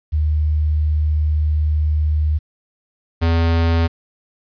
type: tone pair in turn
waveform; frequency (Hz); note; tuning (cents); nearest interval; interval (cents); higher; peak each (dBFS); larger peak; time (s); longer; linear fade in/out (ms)
sine / square; 76.3 / 83.25; D#2 / E2; -33 / +18; major second; 151; second; -14; neither; 0.12-2.39 / 3.21-3.88; first; 20
effects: resampled to 11025 Hz + 9-bit